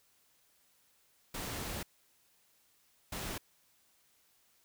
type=noise bursts at uneven times; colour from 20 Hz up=pink; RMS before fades=-40 dBFS; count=2; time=1.34-1.83 / 3.12-3.38 s; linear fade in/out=5 ms; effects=white hiss -70 dBFS RMS until 4.64 s